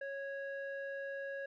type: tone with low-pass filter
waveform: square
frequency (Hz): 552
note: C#5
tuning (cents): -7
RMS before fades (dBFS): -42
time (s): 0.01-1.46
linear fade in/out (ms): 5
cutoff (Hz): 1600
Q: 2.4
effects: none

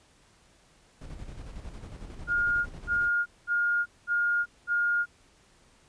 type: noise with tremolo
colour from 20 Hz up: brown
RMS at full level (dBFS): -40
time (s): 1.01-3.09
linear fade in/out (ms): 5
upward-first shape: square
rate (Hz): 11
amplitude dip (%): 45
type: tone bursts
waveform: sine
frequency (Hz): 1420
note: F6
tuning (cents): +28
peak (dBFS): -23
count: 5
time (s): 2.27-5.06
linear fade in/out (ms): 50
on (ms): 390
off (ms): 210
effects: pink hiss -61 dBFS RMS until 5.88 s + resampled to 22050 Hz

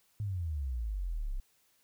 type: exponential sweep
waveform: sine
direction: down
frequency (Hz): 108.1 to 30.92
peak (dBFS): -32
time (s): 0.2-1.4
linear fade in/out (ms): 0
effects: white hiss -70 dBFS RMS until 1.83 s

